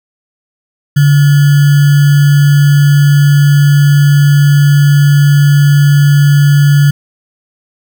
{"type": "tone with sample-and-hold", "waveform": "sine", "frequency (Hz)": 143.9, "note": "D3", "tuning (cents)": -35, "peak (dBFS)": -3, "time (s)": [0.96, 6.91], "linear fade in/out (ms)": 10, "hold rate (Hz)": 1575, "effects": []}